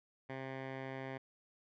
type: tone with low-pass filter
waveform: 10% pulse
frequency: 133 Hz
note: C3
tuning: 29 cents sharp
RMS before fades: -44 dBFS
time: 0.29-1.18 s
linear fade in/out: 10 ms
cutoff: 2100 Hz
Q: 1.6
effects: none